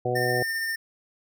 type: harmonic tone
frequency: 123.47 Hz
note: B2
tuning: in tune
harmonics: 1 / 2 / 3 / 4 / 5 / 6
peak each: -30 / -38 / -29 / -28 / -33 / -30 dBFS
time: 0.05-0.43 s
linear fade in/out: 5 ms
type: tone with tremolo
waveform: square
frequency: 1809 Hz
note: A6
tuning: 48 cents sharp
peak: -26 dBFS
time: 0.15-0.76 s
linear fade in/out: 10 ms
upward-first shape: triangle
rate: 15 Hz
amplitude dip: 25%
effects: none